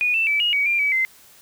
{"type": "tone with pitch steps", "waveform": "sine", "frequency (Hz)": [2461, 2665, 2309, 2876, 2262, 2386, 2284, 2070], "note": ["D#7", "E7", "D7", "F#7", "C#7", "D7", "D7", "C7"], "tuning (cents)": [-20, 18, -30, -50, 34, 27, -49, -19], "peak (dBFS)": -17, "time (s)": [0.01, 1.05], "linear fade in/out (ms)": 0, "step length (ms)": 130, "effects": ["white hiss -50 dBFS RMS until 1.41 s"]}